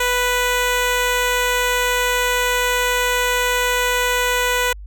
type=tone; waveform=10% pulse; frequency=493.9 Hz; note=B4; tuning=in tune; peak=-8 dBFS; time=0-4.73 s; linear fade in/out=5 ms; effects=added 50 Hz sine -32 dBFS peak until 4.86 s